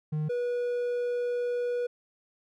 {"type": "tone pair in turn", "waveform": "triangle", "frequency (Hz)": [153.1, 486.1], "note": ["D#3", "B4"], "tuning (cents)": [-28, -28], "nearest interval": "octave + minor sixth", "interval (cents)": 2000, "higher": "second", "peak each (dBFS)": [-25, -25], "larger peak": "neither", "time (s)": [[0.12, 0.29], [0.29, 1.87]], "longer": "second", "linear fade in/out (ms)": 10, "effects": []}